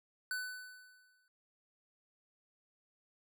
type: tone with exponential decay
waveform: square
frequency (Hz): 1500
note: F#6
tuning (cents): +23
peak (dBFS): -35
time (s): 0.31-1.28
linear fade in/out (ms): 1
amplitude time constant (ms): 210
effects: none